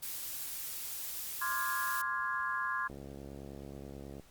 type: noise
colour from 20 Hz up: blue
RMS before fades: -40 dBFS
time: 0.02-2.02 s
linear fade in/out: 10 ms
type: chord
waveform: sine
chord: D half-diminished seventh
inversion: third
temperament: equal with one note detuned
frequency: 1046.5 / 1174.7 / 1405.8 / 1661.2 Hz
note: C6 / D6 / F6 / Ab6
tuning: 0 / 0 / +11 / 0 cents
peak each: -36 / -41 / -40 / -36 dBFS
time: 1.41-2.88 s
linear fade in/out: 10 ms
type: click train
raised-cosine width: 2 ms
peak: -33 dBFS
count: 91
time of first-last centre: 2.9-4.197 s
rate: 69.4 Hz
effects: pink hiss -62 dBFS RMS until 4.3 s + Opus 48 kbps